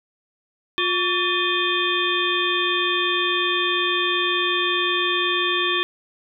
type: harmonic tone with a mistuned harmonic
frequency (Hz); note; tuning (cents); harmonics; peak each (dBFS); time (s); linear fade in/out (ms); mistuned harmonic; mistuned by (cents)
354.9; F4; +28; 1 / 3 / 5 / 7 / 9 / 10; -26 / -26 / -26 / -26 / -26 / -26; 0.78-5.83; 0; 3; +110
effects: none